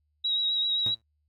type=tone with vibrato; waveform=sine; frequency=3840 Hz; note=B7; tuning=49 cents flat; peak=-24 dBFS; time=0.24-0.95 s; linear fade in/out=10 ms; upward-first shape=triangle; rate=7.6 Hz; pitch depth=31 cents each way
type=tone with exponential decay; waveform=sawtooth; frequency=112.7 Hz; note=A2; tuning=42 cents sharp; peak=-31 dBFS; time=0.86-1.02 s; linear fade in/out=0 ms; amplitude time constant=33 ms
effects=noise-tail reverb RT60 0.1 s tail -17 dB re dry + added 75 Hz sine -70 dBFS peak until 1.28 s